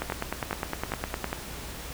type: two click trains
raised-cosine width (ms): 0.5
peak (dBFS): -13 / -14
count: 13 / 4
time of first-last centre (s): 0.02-1.243 / 0.1-1.33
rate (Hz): 9.81 / 2.44
effects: added 60 Hz sine -43 dBFS peak until 1.93 s + pink hiss -40 dBFS RMS until 1.93 s